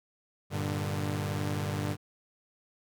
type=chord; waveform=sawtooth; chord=G minor; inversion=none; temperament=equal with one note detuned; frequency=98 / 116.54 / 148.28 Hz; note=G2 / Bb2 / D3; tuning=0 / 0 / +17 cents; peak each=-29 / -35 / -30 dBFS; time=0.5-1.97 s; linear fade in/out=50 ms; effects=none